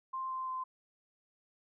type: tone with pitch steps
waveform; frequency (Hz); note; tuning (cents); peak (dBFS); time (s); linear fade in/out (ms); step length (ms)
sine; 1049 / 1041.8 / 1034.6; C6 / C6 / C6; +4 / -8 / -20; -35; 0.13-0.64; 10; 170
effects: none